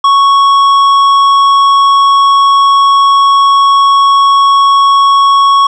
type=tone with tanh clipping; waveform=triangle; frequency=1108.7 Hz; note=C#6; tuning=in tune; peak=-5 dBFS; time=0.04-5.67 s; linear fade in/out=5 ms; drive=13 dB; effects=none